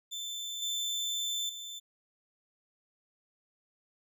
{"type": "tone with level steps", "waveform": "30% pulse", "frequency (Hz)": 3538, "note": "A7", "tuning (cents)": 9, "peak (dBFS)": [-34, -29, -38], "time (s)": [0.11, 1.8], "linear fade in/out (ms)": 20, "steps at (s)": [0.62, 1.49], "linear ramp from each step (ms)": 5, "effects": []}